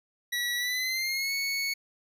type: tone with pitch glide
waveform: 25% pulse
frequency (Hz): 1937 to 2212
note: B6 to C#7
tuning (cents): -34 to -4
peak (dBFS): -24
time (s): 0.32-1.74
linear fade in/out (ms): 10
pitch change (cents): +230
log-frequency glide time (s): 0.56-1.33
effects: none